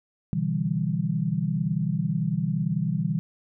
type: chord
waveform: sine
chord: E minor seventh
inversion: second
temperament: equal with one note detuned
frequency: 125.92 / 146.83 / 164.81 / 196 Hz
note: B2 / D3 / E3 / G3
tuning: +34 / 0 / 0 / 0 cents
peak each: -31 / -30 / -26 / -29 dBFS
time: 0.33-3.19 s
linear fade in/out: 0 ms
effects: none